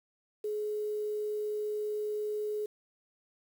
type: tone with quantisation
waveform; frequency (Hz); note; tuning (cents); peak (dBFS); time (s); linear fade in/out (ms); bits
sine; 422.7; G#4; +31; -31; 0.44-2.66; 5; 9
effects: none